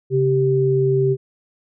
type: tone pair together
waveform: sine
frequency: 135.9 / 389.5 Hz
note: C#3 / G4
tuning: -34 / -11 cents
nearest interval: octave + tritone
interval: 1823 cents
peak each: -18 / -16 dBFS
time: 0.1-1.17 s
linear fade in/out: 50 ms
effects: none